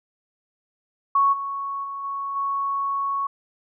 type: tone with level steps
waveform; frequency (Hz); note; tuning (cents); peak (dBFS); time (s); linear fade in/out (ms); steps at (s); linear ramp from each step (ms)
sine; 1108.7; C#6; 0; -15 / -26 / -29 / -26 / -22; 1.15-3.27; 5; 1.32 / 1.83 / 2.03 / 2.35; 20
effects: none